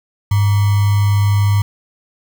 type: tone with sample-and-hold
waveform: sine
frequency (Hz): 101.5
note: G#2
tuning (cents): -39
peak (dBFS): -10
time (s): 0.31-1.62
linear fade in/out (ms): 5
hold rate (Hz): 1050
effects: none